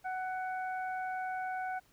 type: harmonic tone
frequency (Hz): 745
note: F#5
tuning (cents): +12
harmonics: 1 / 2 / 3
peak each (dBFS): -35 / -41 / -51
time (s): 0.04-1.8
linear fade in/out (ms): 20
effects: pink hiss -67 dBFS RMS until 1.92 s